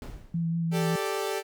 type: noise with exponential decay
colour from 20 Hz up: brown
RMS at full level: -33 dBFS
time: 0.02-0.58 s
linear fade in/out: 1 ms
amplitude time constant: 120 ms
type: tone with vibrato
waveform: sine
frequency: 166.6 Hz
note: E3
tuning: 19 cents sharp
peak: -25 dBFS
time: 0.34-0.96 s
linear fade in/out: 5 ms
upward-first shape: sine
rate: 5.3 Hz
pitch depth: 17 cents each way
type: chord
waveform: sawtooth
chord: G suspended second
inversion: none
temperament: equal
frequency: 392 / 440 / 587.3 Hz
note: G4 / A4 / D5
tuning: 0 / 0 / 0 cents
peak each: -27 / -28 / -32 dBFS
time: 0.71-1.43 s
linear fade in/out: 50 ms
effects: none